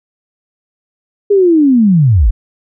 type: linear sweep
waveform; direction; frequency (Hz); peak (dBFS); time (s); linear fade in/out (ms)
sine; down; 415.3 to 39.35; -5; 1.3-2.31; 10
effects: none